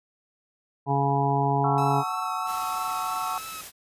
harmonic tone, 139.6 Hz, C#3, 13 cents sharp, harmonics 1 / 2 / 3 / 5 / 6 / 7, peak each -25 / -31 / -30 / -29 / -26 / -29 dBFS, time 0.86-2.04 s, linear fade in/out 50 ms
sine chord, F# minor seventh, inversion none, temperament just, 740 / 888 / 1110 / 1332 Hz, F#5 / A5 / C#6 / E6, 0 / +16 / +2 / +18 cents, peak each -33 / -34 / -31 / -32 dBFS, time 1.64-3.38 s, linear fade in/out 2 ms
sawtooth tone with vibrato, 1291 Hz, E6, 37 cents flat, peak -33 dBFS, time 1.78-3.61 s, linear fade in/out 0 ms, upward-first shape sine, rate 3.1 Hz, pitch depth 28 cents each way
white noise, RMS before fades -40 dBFS, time 2.45-3.72 s, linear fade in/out 50 ms
effects resampled to 32000 Hz

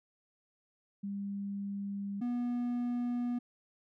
sine / triangle tone pair in turn, 200 / 242.7 Hz, G3 / B3, +35 / -30 cents, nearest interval minor third, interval 335 cents, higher second, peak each -35 / -29 dBFS, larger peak second, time 1.03-2.21 / 2.21-3.39 s, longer neither, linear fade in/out 10 ms, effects none

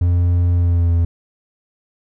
triangle tone with pitch glide, 87.6 to 84.81 Hz, F2 to E2, +6 to +50 cents, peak -10 dBFS, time 0.01-1.05 s, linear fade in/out 5 ms, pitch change -56 cents, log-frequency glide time 0.53-0.94 s, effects none

